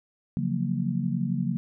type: chord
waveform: sine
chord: Gb major seventh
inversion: second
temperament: just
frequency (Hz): 138.75 / 173.43 / 185 / 231.2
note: Db3 / F3 / Gb3 / Bb3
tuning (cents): +2 / -12 / 0 / -14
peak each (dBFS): -30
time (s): 0.37-1.57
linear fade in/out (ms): 0
effects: none